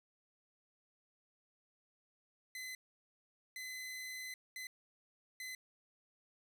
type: tone bursts at uneven times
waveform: sawtooth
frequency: 2030 Hz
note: B6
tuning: 47 cents sharp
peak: -40 dBFS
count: 4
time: 2.55-2.75 / 3.56-4.34 / 4.56-4.67 / 5.4-5.55 s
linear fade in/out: 2 ms
effects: none